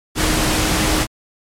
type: tone in noise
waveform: sine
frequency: 312.4 Hz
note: D#4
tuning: 7 cents sharp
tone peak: -23 dBFS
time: 0.15-1.07 s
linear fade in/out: 50 ms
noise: pink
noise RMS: -17 dBFS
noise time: 0.15-1.07 s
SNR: -9 dB
effects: low-pass 11000 Hz 12 dB/octave + MP3 96 kbps